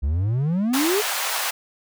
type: exponential sweep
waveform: triangle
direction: up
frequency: 65.41 to 440 Hz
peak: -17 dBFS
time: 0.02-1.02 s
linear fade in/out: 20 ms
type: high-pass noise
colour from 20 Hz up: pink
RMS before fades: -25 dBFS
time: 0.73-1.51 s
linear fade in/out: 10 ms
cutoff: 700 Hz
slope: 24 dB/octave
effects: none